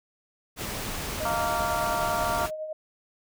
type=noise; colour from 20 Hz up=pink; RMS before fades=-33 dBFS; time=0.56-2.51 s; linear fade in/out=50 ms
type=tone with tremolo; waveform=sine; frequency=622.3 Hz; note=D#5; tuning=in tune; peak=-29 dBFS; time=1.2-2.73 s; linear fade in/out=5 ms; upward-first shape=triangle; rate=10 Hz; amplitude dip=55%
type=harmonic tone; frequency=231.7 Hz; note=A#3; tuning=10 cents flat; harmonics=3 / 4 / 5 / 6; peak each=-30 / -31 / -32 / -33 dBFS; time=1.25-2.46 s; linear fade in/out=2 ms
effects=none